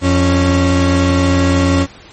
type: tone pair together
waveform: 35% pulse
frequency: 86.9 / 275.5 Hz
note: F2 / C#4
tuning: -8 / -11 cents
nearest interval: octave + minor sixth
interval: 1997 cents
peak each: -11 dBFS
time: 0.01-1.87 s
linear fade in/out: 50 ms
effects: pink hiss -39 dBFS RMS until 2.12 s + MP3 32 kbps